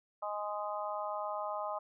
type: harmonic tone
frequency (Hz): 207.7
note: G#3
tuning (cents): 0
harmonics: 3 / 4 / 5 / 6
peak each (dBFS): -39 / -40 / -41 / -42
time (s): 0.22-1.79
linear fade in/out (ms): 10
effects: none